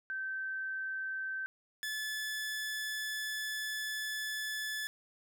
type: tone pair in turn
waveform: sine / sawtooth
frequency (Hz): 1548 / 1728.1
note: G6 / A6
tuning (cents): -22 / -32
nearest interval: major second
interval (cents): 190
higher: second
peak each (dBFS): -35 / -32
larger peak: second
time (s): 0.1-1.46 / 1.83-4.87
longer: second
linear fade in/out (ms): 0
effects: none